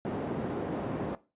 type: band-pass noise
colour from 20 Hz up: white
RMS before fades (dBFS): -34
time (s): 0.05-1.15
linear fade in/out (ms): 0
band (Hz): 120 to 450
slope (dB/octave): 12
effects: noise-tail reverb RT60 0.3 s tail -18 dB re dry + resampled to 8000 Hz